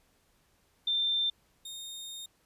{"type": "tone pair in turn", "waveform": ["sine", "sawtooth"], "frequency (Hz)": [3579, 3684], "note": ["A7", "A#7"], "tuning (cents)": [29, -21], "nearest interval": "minor second", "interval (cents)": 50, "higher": "second", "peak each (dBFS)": [-26, -37], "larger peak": "first", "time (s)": [[0.87, 1.3], [1.65, 2.26]], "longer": "second", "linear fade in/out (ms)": 5, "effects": ["pink hiss -69 dBFS RMS until 2.45 s", "resampled to 32000 Hz"]}